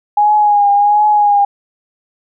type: tone with vibrato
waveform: sine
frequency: 826 Hz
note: G#5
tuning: 10 cents flat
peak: -7 dBFS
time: 0.17-1.45 s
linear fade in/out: 5 ms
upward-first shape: triangle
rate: 1.4 Hz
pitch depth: 43 cents each way
effects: none